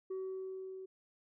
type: tone with level ramp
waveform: sine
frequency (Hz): 378.4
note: F#4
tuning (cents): +39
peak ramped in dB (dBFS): -34 to -44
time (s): 0.1-0.86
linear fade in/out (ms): 10
effects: tanh soft clip ceiling -36 dBFS